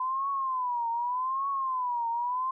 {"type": "tone with vibrato", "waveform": "sine", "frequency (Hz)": 1013, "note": "B5", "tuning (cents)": 44, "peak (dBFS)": -27, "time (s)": [0, 2.51], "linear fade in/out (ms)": 5, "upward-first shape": "triangle", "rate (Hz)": 0.84, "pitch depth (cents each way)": 170, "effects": []}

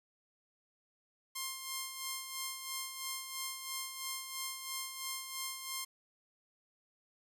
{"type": "tone with tremolo", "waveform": "5% pulse", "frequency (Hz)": 1059, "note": "C6", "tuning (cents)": 21, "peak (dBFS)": -25, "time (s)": [1.35, 5.85], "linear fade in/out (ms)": 10, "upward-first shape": "sine", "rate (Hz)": 3, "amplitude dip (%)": 55, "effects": []}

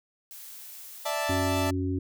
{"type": "noise", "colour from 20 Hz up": "blue", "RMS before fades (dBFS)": -44, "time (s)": [0.31, 1.1], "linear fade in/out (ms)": 0}
{"type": "chord", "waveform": "sawtooth", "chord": "D suspended second", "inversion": "none", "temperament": "equal", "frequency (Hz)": [587.3, 659.3, 880], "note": ["D5", "E5", "A5"], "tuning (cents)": [0, 0, 0], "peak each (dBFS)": -28, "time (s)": [1.05, 1.71], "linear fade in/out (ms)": 10}
{"type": "harmonic tone", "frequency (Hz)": 92.5, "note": "F#2", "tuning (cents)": 0, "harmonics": [1, 3, 4], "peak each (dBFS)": [-29, -29, -35], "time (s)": [1.29, 1.99], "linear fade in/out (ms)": 5}
{"effects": []}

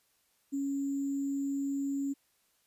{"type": "tone with sample-and-hold", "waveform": "sine", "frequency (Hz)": 277.2, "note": "C#4", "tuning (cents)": 0, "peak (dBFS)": -30, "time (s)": [0.52, 2.14], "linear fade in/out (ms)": 20, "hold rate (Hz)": 7350, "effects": ["white hiss -72 dBFS RMS until 2.66 s", "resampled to 32000 Hz"]}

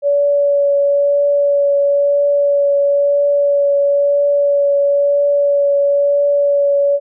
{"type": "tone with vibrato", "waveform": "sine", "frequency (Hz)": 569, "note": "C#5", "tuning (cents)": 45, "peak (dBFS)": -10, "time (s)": [0.02, 7], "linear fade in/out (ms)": 50, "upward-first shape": "triangle", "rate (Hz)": 1, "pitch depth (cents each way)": 13, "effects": []}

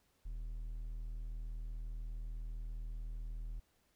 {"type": "tone", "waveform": "triangle", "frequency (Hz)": 40.01, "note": "D#1", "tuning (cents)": 49, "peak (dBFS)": -38, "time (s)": [0.25, 3.6], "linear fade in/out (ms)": 10, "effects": ["pink hiss -75 dBFS RMS until 3.95 s"]}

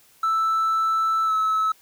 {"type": "tone with pitch glide", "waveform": "triangle", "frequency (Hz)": [1320, 1297.3], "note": ["E6", "E6"], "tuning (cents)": [2, -28], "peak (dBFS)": -16, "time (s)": [0.23, 1.72], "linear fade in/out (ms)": 5, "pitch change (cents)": -30, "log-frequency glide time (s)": [1.25, 1.32], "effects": ["tanh soft clip ceiling -14 dBFS", "white hiss -56 dBFS RMS until 1.81 s"]}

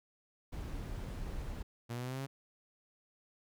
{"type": "noise", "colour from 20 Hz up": "brown", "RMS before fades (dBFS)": -41, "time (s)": [0.52, 1.63], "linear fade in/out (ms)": 10}
{"type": "linear sweep", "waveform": "sawtooth", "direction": "up", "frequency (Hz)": [116.54, 138.59], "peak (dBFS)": -34, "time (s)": [1.89, 2.27], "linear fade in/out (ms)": 20}
{"effects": []}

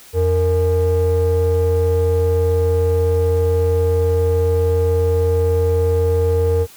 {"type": "ring-modulated tone", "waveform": "triangle", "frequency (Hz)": 187.8, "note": "F#3", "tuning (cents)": 26, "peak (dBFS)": -8, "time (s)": [0.13, 6.67], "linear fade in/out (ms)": 50, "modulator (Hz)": 274, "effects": ["white hiss -43 dBFS RMS until 6.76 s"]}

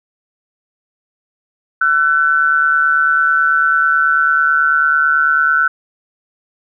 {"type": "tone pair together", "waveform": "sine", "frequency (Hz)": [1349.9, 1499], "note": ["E6", "F#6"], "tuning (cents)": [41, 22], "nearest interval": "major second", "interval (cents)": 181, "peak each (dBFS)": [-14, -12], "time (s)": [1.81, 5.68], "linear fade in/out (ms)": 5, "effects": []}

